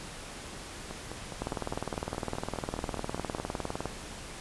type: two click trains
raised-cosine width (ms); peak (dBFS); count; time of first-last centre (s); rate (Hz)
1; -18 / -24; 49 / 13; 1.42-3.857 / 0.91-3.384; 19.7 / 4.85
effects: pink hiss -43 dBFS RMS until 4.4 s + resampled to 24000 Hz